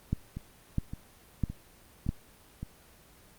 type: two click trains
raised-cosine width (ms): 5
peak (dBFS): -24 / -15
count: 5 / 4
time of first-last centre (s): 0.37-2.63 / 0.13-2.091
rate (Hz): 1.77 / 1.53
effects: pink hiss -57 dBFS RMS until 3.38 s + Opus 24 kbps